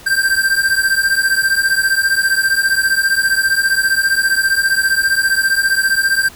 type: beating tone pair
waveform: square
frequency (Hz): 1568 / 1583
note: G6 / G6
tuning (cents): 0 / +17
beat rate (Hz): 15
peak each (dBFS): -16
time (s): 0.06-6.29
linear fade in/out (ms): 10
effects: pink hiss -39 dBFS RMS until 6.35 s